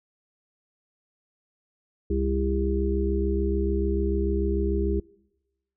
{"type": "harmonic tone", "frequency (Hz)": 66.8, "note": "C2", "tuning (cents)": 36, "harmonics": [1, 3, 5, 6], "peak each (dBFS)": [-25, -31, -29, -28], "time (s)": [2.1, 5], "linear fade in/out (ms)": 5, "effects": ["noise-tail reverb RT60 1.0 s tail -25 dB re dry"]}